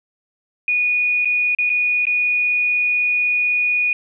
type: tone with dropouts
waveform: sine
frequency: 2461 Hz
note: D#7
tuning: 20 cents flat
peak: -15 dBFS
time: 0.68-3.93 s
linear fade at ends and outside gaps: 2 ms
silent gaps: 1.248-1.255 / 1.549-1.586 / 1.695-1.7 / 2.054-2.068 s
effects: none